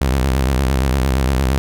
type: tone with vibrato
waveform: sawtooth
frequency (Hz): 65.9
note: C2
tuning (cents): +13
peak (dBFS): -10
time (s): 0.01-1.58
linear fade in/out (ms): 0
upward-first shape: square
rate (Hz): 8.7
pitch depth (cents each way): 89
effects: none